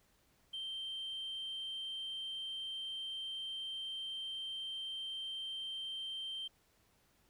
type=tone; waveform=sine; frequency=3136 Hz; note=G7; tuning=in tune; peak=-38 dBFS; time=0.53-6.48 s; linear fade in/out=10 ms; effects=tanh soft clip ceiling -37 dBFS + pink hiss -72 dBFS RMS until 7.29 s